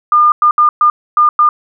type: tone bursts at uneven times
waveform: sine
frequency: 1208 Hz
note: D6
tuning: 48 cents sharp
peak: -5 dBFS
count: 6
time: 0.12-0.32 / 0.42-0.51 / 0.58-0.69 / 0.81-0.9 / 1.17-1.29 / 1.39-1.49 s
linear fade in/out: 2 ms
effects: none